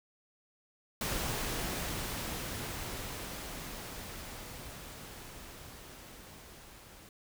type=noise with level ramp; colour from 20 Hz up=pink; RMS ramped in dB=-34 to -54 dBFS; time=1.01-7.09 s; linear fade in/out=2 ms; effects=none